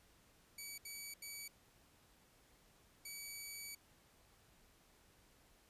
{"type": "tone bursts at uneven times", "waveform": "10% pulse", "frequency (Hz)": 2276, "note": "C#7", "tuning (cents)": 45, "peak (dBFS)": -38, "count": 4, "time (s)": [[0.58, 0.78], [0.85, 1.14], [1.22, 1.48], [3.05, 3.75]], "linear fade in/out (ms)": 5, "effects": ["pink hiss -69 dBFS RMS until 5.69 s", "resampled to 32000 Hz"]}